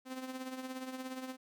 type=tone with tremolo; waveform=sawtooth; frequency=259 Hz; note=C4; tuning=17 cents flat; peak=-34 dBFS; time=0.05-1.37 s; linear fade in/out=50 ms; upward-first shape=triangle; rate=17 Hz; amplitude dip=65%; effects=none